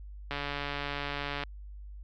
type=click train; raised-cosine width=0.3 ms; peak=-18 dBFS; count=162; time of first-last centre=0.31-1.436 s; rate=143 Hz; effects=added 50 Hz sine -42 dBFS peak until 2.03 s + low-pass 5000 Hz 12 dB/octave